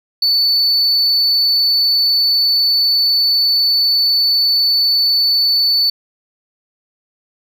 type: tone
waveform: sine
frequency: 4486 Hz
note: C#8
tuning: 20 cents sharp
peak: -8 dBFS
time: 0.22-5.9 s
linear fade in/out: 5 ms
effects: tanh soft clip ceiling -10 dBFS + 8-bit

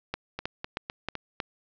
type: two click trains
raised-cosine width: 0.3 ms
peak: -17 / -14 dBFS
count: 4 / 5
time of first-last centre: 0.39-1.153 / 0.14-1.402 s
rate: 3.93 / 3.17 Hz
effects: resampled to 16000 Hz + 9-bit

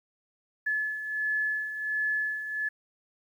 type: beating tone pair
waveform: sine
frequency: 1718 / 1719.4 Hz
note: A6 / A6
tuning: -42 / -40 cents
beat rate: 1.4 Hz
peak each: -35 / -28 dBFS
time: 0.66-2.69 s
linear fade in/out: 10 ms
effects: 10-bit

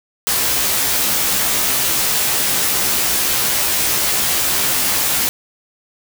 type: noise with comb filter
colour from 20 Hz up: white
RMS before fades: -17 dBFS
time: 0.27-5.29 s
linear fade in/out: 0 ms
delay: 15 ms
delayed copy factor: +0.75
effects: none

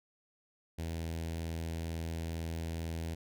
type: tone with notch filter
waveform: sawtooth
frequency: 82.2 Hz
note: E2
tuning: 4 cents flat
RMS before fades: -38 dBFS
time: 0.78-3.15 s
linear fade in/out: 10 ms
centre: 1200 Hz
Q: 1.3
effects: none

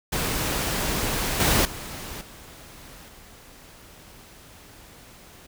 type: noise with level steps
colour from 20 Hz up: pink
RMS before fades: -26 / -20 / -36 / -45 / -48 dBFS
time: 0.12-5.47 s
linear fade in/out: 10 ms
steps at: 1.4 / 1.65 / 2.21 / 3.08 s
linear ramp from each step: 2 ms
effects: none

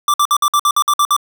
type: tone bursts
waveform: square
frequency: 1174 Hz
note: D6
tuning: 1 cent flat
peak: -11 dBFS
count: 10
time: 0.08-1.165 s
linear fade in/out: 2 ms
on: 59 ms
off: 55 ms
effects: none

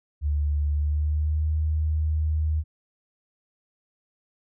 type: tone with pitch glide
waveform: sine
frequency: 73.42 to 77.52 Hz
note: D2 to D#2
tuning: 0 to -6 cents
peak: -21 dBFS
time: 0.21-2.64 s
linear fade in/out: 50 ms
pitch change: +94 cents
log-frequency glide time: 0.71-1.5 s
effects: none

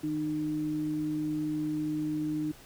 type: tone pair together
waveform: sine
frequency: 155.2 / 305.2 Hz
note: D#3 / D#4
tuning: -4 / -33 cents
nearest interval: octave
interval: 1171 cents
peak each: -38 / -29 dBFS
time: 0.03-2.52 s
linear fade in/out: 10 ms
effects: pink hiss -53 dBFS RMS until 2.65 s

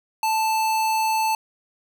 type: tone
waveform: square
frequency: 880 Hz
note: A5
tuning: in tune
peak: -20 dBFS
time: 0.23-1.35 s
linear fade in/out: 2 ms
effects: none

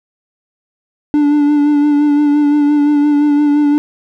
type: tone with vibrato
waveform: triangle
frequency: 292.8 Hz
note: D4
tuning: 5 cents flat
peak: -6 dBFS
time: 1.14-3.78 s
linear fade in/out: 0 ms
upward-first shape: sine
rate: 5.8 Hz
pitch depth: 27 cents each way
effects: none

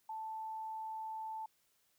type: tone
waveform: sine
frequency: 880 Hz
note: A5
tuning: in tune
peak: -40 dBFS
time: 0.09-1.46 s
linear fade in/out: 5 ms
effects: white hiss -75 dBFS RMS until 1.98 s

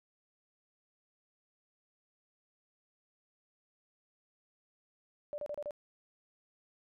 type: tone bursts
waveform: sine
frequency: 587.3 Hz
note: D5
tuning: in tune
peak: -36 dBFS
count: 5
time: 5.33-5.708 s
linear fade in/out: 0 ms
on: 50 ms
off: 32 ms
effects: none

